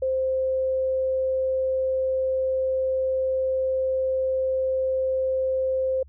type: tone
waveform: sine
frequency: 523.3 Hz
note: C5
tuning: in tune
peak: -21 dBFS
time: 0.02-6.03 s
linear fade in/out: 5 ms
effects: added 70 Hz sine -46 dBFS peak until 6.08 s